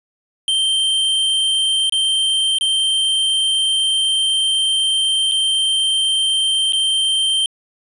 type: tone with dropouts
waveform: square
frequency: 3136 Hz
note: G7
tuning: in tune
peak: -15 dBFS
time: 0.48-7.46 s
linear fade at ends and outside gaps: 1 ms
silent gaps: 1.896-1.923 / 2.585-2.61 / 5.314-5.319 / 6.723-6.732 s
effects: resampled to 24000 Hz